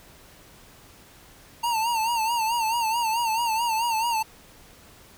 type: tone with vibrato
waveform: square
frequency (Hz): 913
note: A#5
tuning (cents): -36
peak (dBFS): -23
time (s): 1.63-4.23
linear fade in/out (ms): 10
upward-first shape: sine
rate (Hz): 4.6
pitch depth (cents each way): 82
effects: pink hiss -51 dBFS RMS until 5.17 s